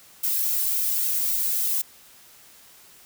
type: noise with flanger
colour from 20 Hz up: violet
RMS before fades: -24 dBFS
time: 0.23-1.82 s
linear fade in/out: 10 ms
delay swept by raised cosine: 1.7 to 2.21 ms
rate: 3.6 Hz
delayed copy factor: -0.75
effects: white hiss -51 dBFS RMS until 3.05 s